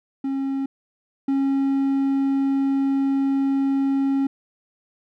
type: tone pair in turn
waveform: triangle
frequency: 271.4 / 273.1 Hz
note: C#4 / C#4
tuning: -36 / -26 cents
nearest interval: unison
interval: 10 cents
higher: second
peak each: -20 / -16 dBFS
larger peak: second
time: 0.24-0.66 / 1.28-4.27 s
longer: second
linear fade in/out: 5 ms
effects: none